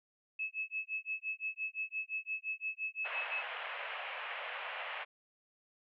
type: tone with tremolo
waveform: sine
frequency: 2594 Hz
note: E7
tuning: 28 cents flat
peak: -33 dBFS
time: 0.39-3.44 s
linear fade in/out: 5 ms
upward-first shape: sine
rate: 5.8 Hz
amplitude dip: 100%
type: band-pass noise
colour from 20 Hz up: white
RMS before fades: -42 dBFS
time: 3.04-5.05 s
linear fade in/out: 20 ms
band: 520 to 2900 Hz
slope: 48 dB/octave
effects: none